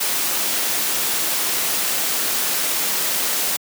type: noise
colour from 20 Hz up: white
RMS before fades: -21 dBFS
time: 0-3.57 s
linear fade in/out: 10 ms
effects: high-pass 200 Hz 12 dB/octave